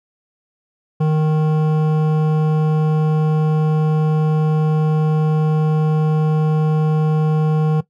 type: tone with hard clipping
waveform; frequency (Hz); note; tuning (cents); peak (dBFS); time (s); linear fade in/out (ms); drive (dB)
triangle; 155; D#3; -6; -15; 1-7.81; 10; 16
effects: noise-tail reverb RT60 0.1 s tail -17 dB re dry